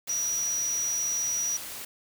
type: tone in noise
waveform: sine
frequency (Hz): 5810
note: F#8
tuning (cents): -32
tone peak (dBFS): -26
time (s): 0.09-1.57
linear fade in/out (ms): 5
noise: white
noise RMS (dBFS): -39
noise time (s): 0.07-1.85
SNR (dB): +10
effects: none